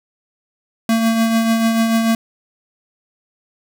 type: tone with tremolo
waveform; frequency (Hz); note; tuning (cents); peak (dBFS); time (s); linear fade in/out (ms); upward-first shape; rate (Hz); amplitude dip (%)
square; 226.4; A3; +50; -12; 0.89-2.15; 2; triangle; 6.8; 45
effects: none